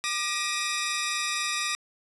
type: tone cluster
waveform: 15% pulse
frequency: 1198 / 1905 / 2548 Hz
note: D6 / A#6 / D#7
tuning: +34 / +37 / +41 cents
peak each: -24 / -25 / -26 dBFS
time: 0.04-1.75 s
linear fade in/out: 0 ms
effects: resampled to 24000 Hz + 8-bit